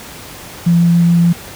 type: tone with vibrato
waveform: sine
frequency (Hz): 171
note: F3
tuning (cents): -36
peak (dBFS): -7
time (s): 0.66-1.33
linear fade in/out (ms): 10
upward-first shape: sine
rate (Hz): 7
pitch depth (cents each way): 8
effects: pink hiss -32 dBFS RMS until 1.55 s + high-pass 60 Hz 12 dB/octave